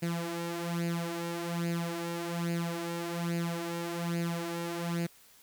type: tone with flanger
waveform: sawtooth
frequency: 170 Hz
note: F3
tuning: 46 cents flat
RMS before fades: -34 dBFS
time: 0.02-5.07 s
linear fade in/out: 10 ms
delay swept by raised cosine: 0.43 to 3.73 ms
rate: 1.2 Hz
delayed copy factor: +0.7
effects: white hiss -59 dBFS RMS until 5.42 s